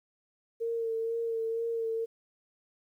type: tone with vibrato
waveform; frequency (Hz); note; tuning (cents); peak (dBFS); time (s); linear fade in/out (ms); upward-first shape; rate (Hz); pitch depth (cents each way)
sine; 456.4; A#4; -37; -29; 0.6-2.06; 20; sine; 2.1; 24
effects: 11-bit